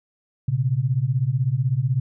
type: beating tone pair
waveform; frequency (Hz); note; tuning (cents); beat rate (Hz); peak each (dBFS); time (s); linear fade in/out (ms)
sine; 119.7 / 135.7; A#2 / C#3; +46 / -36; 16; -22 / -21; 0.48-2; 5
effects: none